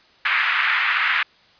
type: band-pass noise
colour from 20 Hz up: white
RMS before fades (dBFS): -20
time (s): 0.25-1.23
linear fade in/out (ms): 5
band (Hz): 1300 to 2300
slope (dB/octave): 24
effects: white hiss -54 dBFS RMS until 1.59 s + resampled to 11025 Hz